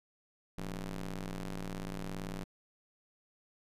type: ring-modulated tone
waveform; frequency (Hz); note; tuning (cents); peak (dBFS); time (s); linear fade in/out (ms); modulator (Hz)
sawtooth; 98; G2; 0; -31; 0.58-2.44; 0; 77.7
effects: resampled to 32000 Hz